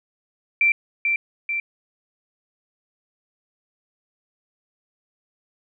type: tone with echo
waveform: sine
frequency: 2349 Hz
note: D7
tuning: in tune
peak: -14 dBFS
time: 0.61-0.72 s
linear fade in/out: 2 ms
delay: 440 ms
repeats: 2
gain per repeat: -4 dB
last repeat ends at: 1.6 s
effects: none